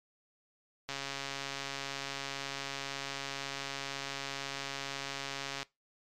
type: click train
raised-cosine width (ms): 0.2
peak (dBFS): -20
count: 655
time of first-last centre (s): 0.89-5.629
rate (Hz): 138
effects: noise-tail reverb RT60 0.2 s tail -21 dB re dry + MP3 96 kbps